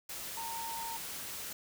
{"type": "tone in noise", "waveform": "sine", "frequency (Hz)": 916, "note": "A#5", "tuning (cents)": -31, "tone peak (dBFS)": -39, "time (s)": [0.37, 0.97], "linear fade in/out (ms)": 5, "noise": "white", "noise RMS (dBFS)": -42, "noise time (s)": [0.09, 1.53], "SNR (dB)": 0, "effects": []}